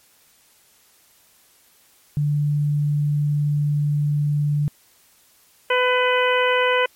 sine tone, 146.83 Hz, D3, in tune, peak -17 dBFS, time 2.17-4.68 s, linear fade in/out 0 ms
harmonic tone, 501 Hz, B4, 25 cents sharp, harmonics 1 / 2 / 3 / 4 / 5 / 6, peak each -19 / -22 / -24 / -25 / -26 / -27 dBFS, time 5.7-6.86 s, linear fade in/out 5 ms
effects white hiss -56 dBFS RMS until 6.95 s + MP3 64 kbps

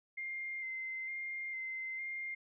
sine tone with vibrato, 2093 Hz, C7, in tune, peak -38 dBFS, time 0.17-2.35 s, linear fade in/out 10 ms, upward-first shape square, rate 1.1 Hz, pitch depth 17 cents each way, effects none

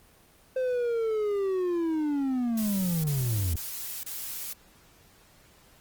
triangle linear sweep, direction down, 521 to 77.78 Hz, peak -23 dBFS, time 0.56-3.56 s, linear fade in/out 5 ms
blue noise bursts, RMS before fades -36 dBFS, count 4, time 2.57-4.531 s, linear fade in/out 5 ms, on 470 ms, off 27 ms
effects pink hiss -58 dBFS RMS until 5.8 s + Opus 24 kbps

